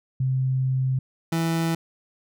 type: tone pair in turn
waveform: sine / 30% pulse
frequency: 130.81 / 164.81 Hz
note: C3 / E3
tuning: 0 / 0 cents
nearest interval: major third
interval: 400 cents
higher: second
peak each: -20 / -19 dBFS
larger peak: second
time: 0.2-0.99 / 1.32-1.75 s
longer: first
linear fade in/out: 5 ms
effects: none